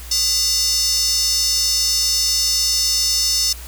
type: tone with high-pass filter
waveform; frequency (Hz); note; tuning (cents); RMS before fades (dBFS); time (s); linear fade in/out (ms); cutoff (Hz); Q
square; 406.2; G#4; -38; -18; 0.11-3.53; 5; 5400; 5.5
effects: added 60 Hz sine -33 dBFS peak until 3.67 s + white hiss -38 dBFS RMS until 3.67 s